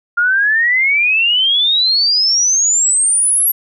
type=exponential sweep; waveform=sine; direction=up; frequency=1396.9 to 11660 Hz; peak=-10 dBFS; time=0.17-3.52 s; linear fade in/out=10 ms; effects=none